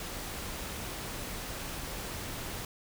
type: noise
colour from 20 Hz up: pink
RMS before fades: -39 dBFS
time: 0-2.65 s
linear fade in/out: 2 ms
effects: none